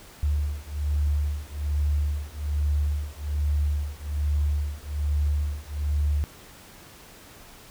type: beating tone pair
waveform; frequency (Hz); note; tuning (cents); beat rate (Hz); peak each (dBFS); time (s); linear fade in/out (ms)
sine; 72.9 / 74.1; D2 / D2; -12 / +16; 1.2; -26; 0.23-6.24; 0
effects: pink hiss -48 dBFS RMS until 7.7 s